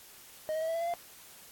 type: tone with pitch steps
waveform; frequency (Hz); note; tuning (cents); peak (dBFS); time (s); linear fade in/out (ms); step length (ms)
triangle; 622.3 / 633.5 / 645 / 656.6 / 668.5 / 680.6 / 692.9; D#5 / D#5 / E5 / E5 / E5 / F5 / F5; 0 / +31 / -38 / -7 / +24 / -45 / -14; -28; 0.49-0.938; 0; 64
effects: white hiss -53 dBFS RMS until 1.51 s + AAC 64 kbps